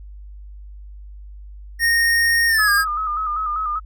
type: tone with pitch glide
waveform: square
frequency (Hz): 1852 to 1621.6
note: A#6 to G#6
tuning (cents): -12 to -42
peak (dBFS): -15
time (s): 1.79-2.85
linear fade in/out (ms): 50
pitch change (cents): -230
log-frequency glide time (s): 2.48-2.72
type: tone with vibrato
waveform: sine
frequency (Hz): 1244.5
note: D#6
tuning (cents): 0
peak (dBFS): -20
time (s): 2.58-3.8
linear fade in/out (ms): 20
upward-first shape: square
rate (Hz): 5.1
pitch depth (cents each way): 51
effects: added 50 Hz sine -35 dBFS peak until 3.85 s